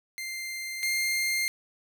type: tone pair in turn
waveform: sawtooth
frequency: 2094 / 2109 Hz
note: C7 / C7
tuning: +1 / +13 cents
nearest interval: unison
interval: 12 cents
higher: second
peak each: -30 / -22 dBFS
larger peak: second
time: 0.18-0.83 / 0.83-1.48 s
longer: neither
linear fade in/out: 0 ms
effects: none